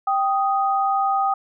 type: tone pair together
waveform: sine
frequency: 784 / 1245.9 Hz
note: G5 / D#6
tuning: 0 / +2 cents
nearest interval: minor sixth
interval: 802 cents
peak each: -19 / -22 dBFS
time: 0.07-1.34 s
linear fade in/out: 5 ms
effects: none